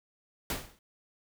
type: noise with exponential decay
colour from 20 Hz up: pink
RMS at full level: -29 dBFS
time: 0.5-0.79 s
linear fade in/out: 2 ms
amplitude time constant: 63 ms
effects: none